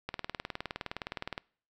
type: click train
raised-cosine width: 0.3 ms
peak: -19 dBFS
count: 26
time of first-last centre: 0.09-1.379 s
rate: 19.4 Hz
effects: noise-tail reverb RT60 0.5 s tail -25 dB re dry